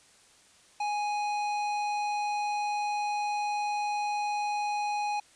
sine tone with tanh clipping, 830.6 Hz, G#5, in tune, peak -30 dBFS, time 0.8-5.2 s, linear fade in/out 5 ms, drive 15 dB, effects white hiss -59 dBFS RMS until 5.35 s + resampled to 22050 Hz

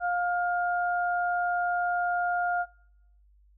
sine tone pair together, 707 / 1414 Hz, F5 / F6, +21 / +21 cents, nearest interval octave, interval 1200 cents, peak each -26 / -30 dBFS, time 0-2.66 s, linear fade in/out 50 ms, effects noise-tail reverb RT60 0.8 s tail -25 dB re dry + added 50 Hz sine -57 dBFS peak until 3.57 s

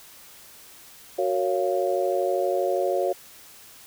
sine chord, Gb major seventh, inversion none, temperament just, 370 / 462.5 / 555 / 693.7 Hz, Gb4 / Bb4 / Db5 / F5, 0 / -14 / +2 / -12 cents, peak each -26 / -30 / -25 / -28 dBFS, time 1.18-3.13 s, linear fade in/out 10 ms, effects white hiss -48 dBFS RMS until 3.86 s

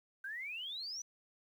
sine exponential sweep, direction up, 1530 to 6050 Hz, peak -40 dBFS, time 0.24-1.02 s, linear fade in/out 5 ms, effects 11-bit

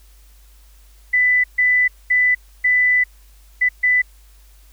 sine tone bursts at uneven times, 1993 Hz, B6, 15 cents sharp, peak -12 dBFS, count 6, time 1.13-1.44 / 1.58-1.88 / 2.1-2.35 / 2.64-3.04 / 3.61-3.69 / 3.83-4.02 s, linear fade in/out 10 ms, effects added 50 Hz sine -45 dBFS peak until 4.72 s + white hiss -55 dBFS RMS until 4.72 s

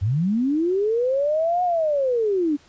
sine linear two-way sweep, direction up then down, 87.31 to 730 to 279.3 Hz, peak -18 dBFS, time 0.01-2.57 s, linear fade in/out 20 ms, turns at 1.63 s, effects pink hiss -54 dBFS RMS until 2.68 s + resampled to 16000 Hz

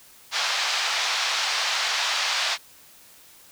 white band-pass noise, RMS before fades -25 dBFS, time 0.31-2.58 s, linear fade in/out 50 ms, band 700 to 5200 Hz, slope 24 dB/octave, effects white hiss -51 dBFS RMS until 3.51 s

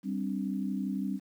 sine chord, G suspended fourth, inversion none, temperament equal, 196 / 261.6 / 293.7 Hz, G3 / C4 / D4, 0 / 0 / 0 cents, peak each -32 / -35 / -38 dBFS, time 0.03-1.2 s, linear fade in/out 50 ms, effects 10-bit

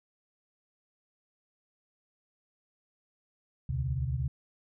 sine tone cluster, 68.3 / 77.4 / 128.1 / 145.6 Hz, C#2 / D#2 / C3 / D3, -25 / -9 / -36 / -15 cents, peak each -38 / -34 / -31 / -38 dBFS, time 3.69-4.28 s, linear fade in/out 5 ms, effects none

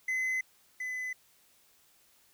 triangle tone pair in turn, 2037 / 2012 Hz, C7 / B6, -47 / +32 cents, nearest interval unison, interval 21 cents, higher first, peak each -27 / -32 dBFS, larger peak first, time 0.08-0.41 / 0.8-1.13 s, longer neither, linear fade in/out 5 ms, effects white hiss -65 dBFS RMS until 2.33 s

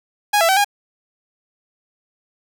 sawtooth tone with pitch steps, 827 / 665 / 766 / 815 Hz, G#5 / E5 / G5 / G#5, -8 / +15 / -40 / -33 cents, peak -9 dBFS, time 0.33-0.646 s, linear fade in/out 10 ms, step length 79 ms, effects none

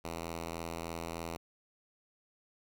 5% pulse tone, 83.3 Hz, E2, 19 cents sharp, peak -27 dBFS, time 0.04-1.37 s, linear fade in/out 10 ms, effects none

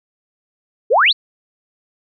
sine exponential sweep, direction up, 392 to 4708 Hz, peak -9 dBFS, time 0.9-1.13 s, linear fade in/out 20 ms, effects none

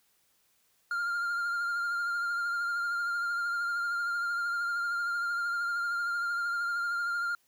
triangle tone with vibrato, 1400 Hz, F6, 4 cents sharp, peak -27 dBFS, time 0.91-7.35 s, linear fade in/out 2 ms, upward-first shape triangle, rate 13 Hz, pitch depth 30 cents each way, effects white hiss -70 dBFS RMS until 7.47 s

